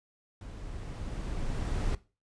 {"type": "noise with level ramp", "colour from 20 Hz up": "brown", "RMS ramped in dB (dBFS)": [-43, -29], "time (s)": [0.41, 1.95], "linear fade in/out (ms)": 2, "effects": ["noise-tail reverb RT60 0.3 s tail -18 dB re dry", "resampled to 22050 Hz"]}